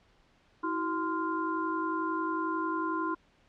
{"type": "tone cluster", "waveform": "sine", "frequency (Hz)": [322.1, 373.2, 1036, 1401], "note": ["E4", "F#4", "C6", "F6"], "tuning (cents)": [-40, 15, -17, 5], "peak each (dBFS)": [-33, -39, -32, -38], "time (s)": [0.63, 3.15], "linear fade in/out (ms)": 10, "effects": ["pink hiss -65 dBFS RMS until 3.48 s", "low-pass 4000 Hz 12 dB/octave"]}